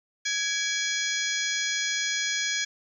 harmonic tone with a mistuned harmonic, 833 Hz, G#5, 5 cents sharp, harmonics 2 / 3 / 4 / 5 / 6 / 7 / 8, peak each -31 / -33 / -32 / -36 / -35 / -36 / -33 dBFS, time 0.25-2.65 s, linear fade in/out 10 ms, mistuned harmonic 3, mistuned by -140 cents, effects 10-bit

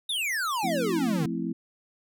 square exponential sweep, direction down, 3783 to 140 Hz, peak -27 dBFS, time 0.09-1.26 s, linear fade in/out 5 ms
sine chord, F major seventh, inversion none, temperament equal, 174.61 / 220 / 261.6 / 329.6 Hz, F3 / A3 / C4 / E4, 0 / 0 / 0 / 0 cents, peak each -33 dBFS, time 0.63-1.53 s, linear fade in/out 10 ms
effects none

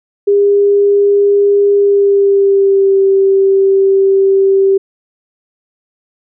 sine tone with pitch glide, 404 to 389.1 Hz, G#4 to G4, -48 to -13 cents, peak -6 dBFS, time 0.27-4.78 s, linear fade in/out 10 ms, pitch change -65 cents, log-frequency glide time 1.74-3 s, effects none

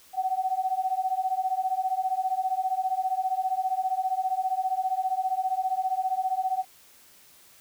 sine beating tone pair, 745 / 760 Hz, F#5 / F#5, +12 / +46 cents, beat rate 15 Hz, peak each -28 / -27 dBFS, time 0.13-6.65 s, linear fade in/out 50 ms, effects white hiss -55 dBFS RMS until 7.6 s

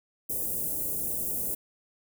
white band-stop noise, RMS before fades -31 dBFS, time 0.29-1.55 s, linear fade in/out 10 ms, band 550 to 9400 Hz, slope 24 dB/octave, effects none

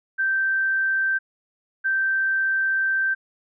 sine tone pair in turn, 1561 / 1561 Hz, G6 / G6, -8 / -8 cents, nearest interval unison, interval 0 cents, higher neither, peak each -19 dBFS, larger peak neither, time 0.18-1.19 / 1.84-3.15 s, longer second, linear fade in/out 20 ms, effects none

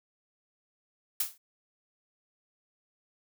blue noise with exponential decay, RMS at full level -25 dBFS, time 1.2-1.38 s, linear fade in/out 5 ms, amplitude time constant 37 ms, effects none

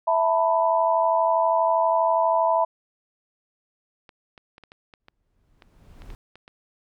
sine chord, E suspended fourth, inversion none, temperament equal with one note detuned, 659.3 / 895.4 / 987.8 Hz, E5 / A5 / B5, 0 / +30 / 0 cents, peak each -21 / -24 / -22 dBFS, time 0.07-2.65 s, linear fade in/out 10 ms
clicks, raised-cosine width 0.3 ms, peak -30 dBFS, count 12, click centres 4.092 / 4.378 / 4.581 / 4.637 / 4.719 / 4.938 / 5.084 / 5.622 / 6.02 / 6.103 / 6.356 / 6.479 s
brown noise with exponential growth, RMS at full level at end -40 dBFS, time 5-6.15 s, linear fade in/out 0 ms, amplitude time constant 250 ms
effects none

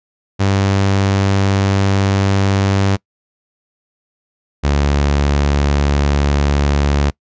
sawtooth tone pair in turn, 98 / 71.51 Hz, G2 / D2, 0 / -46 cents, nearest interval perfect fourth, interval 546 cents, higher first, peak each -8 dBFS, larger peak neither, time 0.39-2.97 / 4.63-7.11 s, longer first, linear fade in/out 20 ms, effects noise-tail reverb RT60 0.1 s tail -24 dB re dry + resampled to 16000 Hz

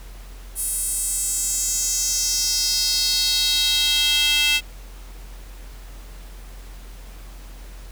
square tone with high-pass filter sweep, 293.7 Hz, D4, in tune, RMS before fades -21 dBFS, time 0.55-4.61 s, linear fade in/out 50 ms, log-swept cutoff 10000 to 2800 Hz, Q 3.9, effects added 44 Hz sine -36 dBFS peak until 7.91 s + pink hiss -47 dBFS RMS until 7.91 s

